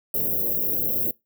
white band-stop noise, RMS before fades -24 dBFS, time 0.14-1.11 s, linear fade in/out 2 ms, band 590 to 13000 Hz, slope 48 dB/octave, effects noise-tail reverb RT60 0.2 s tail -23 dB re dry + high-pass 80 Hz 12 dB/octave

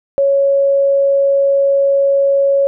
sine tone, 554.4 Hz, C#5, in tune, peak -9 dBFS, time 0.18-2.67 s, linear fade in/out 0 ms, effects none

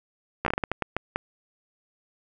slowing click train, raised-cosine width 0.5 ms, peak -10 dBFS, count 11, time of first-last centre 0.45-1.16 s, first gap 13 ms, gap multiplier 1.35, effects none

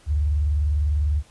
sine tone with vibrato, 73.42 Hz, D2, in tune, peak -18 dBFS, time 0.06-1.23 s, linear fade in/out 50 ms, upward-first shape triangle, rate 20 Hz, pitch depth 250 cents each way, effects pink hiss -54 dBFS RMS until 1.3 s + resampled to 24000 Hz

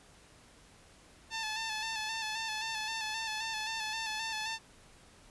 10% pulse tone with vibrato, 880 Hz, A5, in tune, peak -26 dBFS, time 1.3-4.59 s, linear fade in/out 50 ms, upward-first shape square, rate 3.8 Hz, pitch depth 31 cents each way, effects pink hiss -59 dBFS RMS until 5.3 s + resampled to 24000 Hz

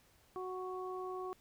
harmonic tone, 370 Hz, F#4, in tune, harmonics 1 / 2 / 3, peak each -41 / -47 / -45 dBFS, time 0.36-1.33 s, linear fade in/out 0 ms, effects pink hiss -68 dBFS RMS until 1.4 s

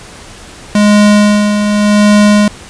square tone with tremolo, 207.8 Hz, G#3, 1 cent sharp, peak -4 dBFS, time 0.75-2.48 s, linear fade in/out 2 ms, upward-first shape sine, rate 0.87 Hz, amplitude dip 50%, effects pink hiss -32 dBFS RMS until 2.69 s + resampled to 22050 Hz

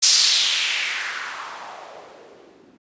violet noise with low-pass filter sweep, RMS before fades -23 dBFS, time 0.02-2.78 s, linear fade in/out 20 ms, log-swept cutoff 5800 to 250 Hz, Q 2.4, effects resampled to 16000 Hz

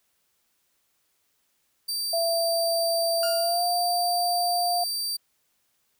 sawtooth tone, 4661 Hz, D8, 14 cents flat, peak -24 dBFS, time 1.88-5.17 s, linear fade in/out 10 ms
sine tone with pitch glide, 670 to 705.3 Hz, E5 to F5, +28 to +17 cents, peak -23 dBFS, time 2.13-4.84 s, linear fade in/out 5 ms, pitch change +89 cents, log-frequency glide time 3.38-3.63 s
sawtooth tone with exponential decay, 1412 Hz, F6, 19 cents sharp, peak -26 dBFS, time 3.23-3.79 s, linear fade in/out 1 ms, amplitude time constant 120 ms
effects white hiss -71 dBFS RMS until 5.99 s

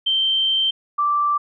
sine tone pair in turn, 3127 / 1171.3 Hz, G7 / D6, -5 / -5 cents, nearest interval octave + perfect fourth, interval 1700 cents, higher first, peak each -16 dBFS, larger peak neither, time 0.06-0.71 / 0.98-1.38 s, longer first, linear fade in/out 10 ms, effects none

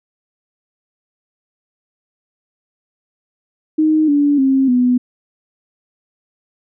sine tone with pitch steps, 311 / 288.5 / 267.6 / 248.3 Hz, D#4 / D4 / C4 / B3, -1 / -31 / +39 / +9 cents, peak -10 dBFS, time 3.78-4.98 s, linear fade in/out 10 ms, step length 300 ms, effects none

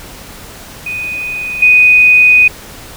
sine tone with level steps, 2489 Hz, D#7, in tune, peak -17 / -3 dBFS, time 0.86-2.48 s, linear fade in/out 5 ms, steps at 1.62 s, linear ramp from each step 5 ms, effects pink hiss -32 dBFS RMS until 2.96 s

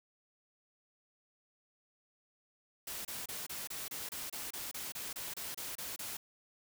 white noise bursts, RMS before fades -42 dBFS, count 16, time 2.87-6.17 s, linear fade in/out 5 ms, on 180 ms, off 28 ms, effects none

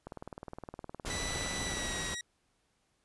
click train, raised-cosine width 1 ms, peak -28 dBFS, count 35, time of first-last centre 0.07-1.823 s, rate 19.4 Hz
pink noise, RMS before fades -38 dBFS, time 1.05-2.15 s, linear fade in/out 10 ms
15% pulse tone with pitch glide, 1975.5 to 1909.3 Hz, B6 to A#6, 0 to +41 cents, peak -31 dBFS, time 1.1-2.21 s, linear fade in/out 2 ms, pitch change -59 cents, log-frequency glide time 1.63-1.93 s
effects pink hiss -75 dBFS RMS until 3.04 s + resampled to 24000 Hz

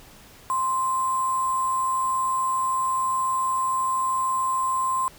sine tone with sample-and-hold, 1046.5 Hz, C6, in tune, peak -21 dBFS, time 0.5-5.08 s, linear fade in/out 0 ms, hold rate 8820 Hz, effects pink hiss -49 dBFS RMS until 5.18 s

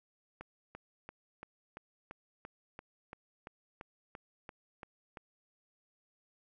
click train, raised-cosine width 0.5 ms, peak -30 dBFS, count 15, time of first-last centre 0.41-5.172 s, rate 2.94 Hz, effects none

